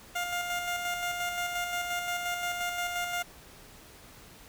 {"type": "tone with tremolo", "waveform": "15% pulse", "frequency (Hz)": 705, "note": "F5", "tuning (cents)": 16, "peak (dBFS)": -23, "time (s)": [0.15, 3.23], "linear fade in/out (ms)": 10, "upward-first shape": "square", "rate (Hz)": 5.7, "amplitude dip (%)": 35, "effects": ["pink hiss -52 dBFS RMS until 4.48 s"]}